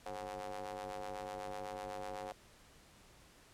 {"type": "ring-modulated tone", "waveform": "sawtooth", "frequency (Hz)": 98, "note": "G2", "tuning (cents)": 0, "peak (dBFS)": -35, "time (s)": [0.06, 2.32], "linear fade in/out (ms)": 0, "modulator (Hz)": 633, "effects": ["pink hiss -62 dBFS RMS until 3.53 s", "low-pass 11000 Hz 12 dB/octave"]}